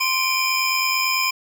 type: tone cluster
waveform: square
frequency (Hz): 1043 / 2335 / 2424 / 5080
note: C6 / D7 / D#7 / D#8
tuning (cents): -6 / -11 / -46 / +35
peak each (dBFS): -25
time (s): 0-1.31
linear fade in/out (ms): 10
effects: none